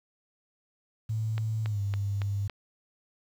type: tone with pitch glide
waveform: sine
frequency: 110 to 100.29 Hz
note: A2 to G2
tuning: 0 to +40 cents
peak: -27 dBFS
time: 1.09-2.48 s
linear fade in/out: 10 ms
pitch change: -160 cents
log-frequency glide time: 1.65-1.8 s
type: click train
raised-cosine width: 0.3 ms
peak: -22 dBFS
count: 5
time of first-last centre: 1.38-2.497 s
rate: 3.58 Hz
effects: 9-bit